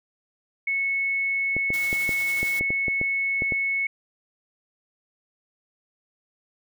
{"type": "tone", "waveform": "sine", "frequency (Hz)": 2201, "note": "C#7", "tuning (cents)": -13, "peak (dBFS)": -22, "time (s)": [0.67, 3.87], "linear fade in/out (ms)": 5}
{"type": "clicks", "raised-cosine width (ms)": 2, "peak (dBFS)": -17, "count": 11, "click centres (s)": [1.566, 1.704, 1.929, 2.092, 2.43, 2.61, 2.705, 2.882, 3.014, 3.421, 3.522]}
{"type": "noise with tremolo", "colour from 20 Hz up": "white", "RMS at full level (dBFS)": -36, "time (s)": [1.73, 2.6], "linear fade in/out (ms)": 10, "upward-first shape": "triangle", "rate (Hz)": 11, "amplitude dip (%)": 35}
{"effects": []}